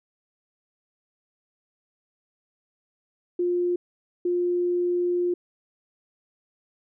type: tone bursts at uneven times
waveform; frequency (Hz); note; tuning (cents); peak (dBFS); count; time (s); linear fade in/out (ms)
sine; 353.3; F4; +20; -21; 2; 3.39-3.76 / 4.25-5.34; 5
effects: none